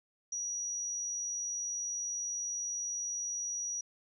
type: tone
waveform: sine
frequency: 5800 Hz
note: F#8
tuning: 35 cents flat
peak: -34 dBFS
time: 0.32-3.81 s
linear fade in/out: 5 ms
effects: none